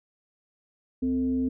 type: tone with frequency modulation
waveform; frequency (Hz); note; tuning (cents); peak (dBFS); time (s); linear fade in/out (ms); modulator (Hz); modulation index
sine; 258.6; C4; -20; -23; 1.02-1.49; 10; 188; 0.4
effects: none